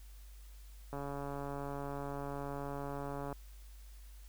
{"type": "click train", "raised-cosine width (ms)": 1, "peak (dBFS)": -28, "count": 339, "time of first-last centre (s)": [0.93, 3.327], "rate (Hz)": 141, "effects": ["added 50 Hz sine -50 dBFS peak until 4.28 s", "white hiss -64 dBFS RMS until 4.28 s"]}